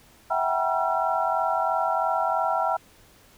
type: tone cluster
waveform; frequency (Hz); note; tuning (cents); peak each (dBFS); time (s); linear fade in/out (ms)
sine; 655 / 748 / 791 / 961 / 1355; E5 / F#5 / G5 / B5 / E6; -11 / +19 / +15 / -48 / +47; -28; 0.3-2.77; 10
effects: pink hiss -55 dBFS RMS until 3.37 s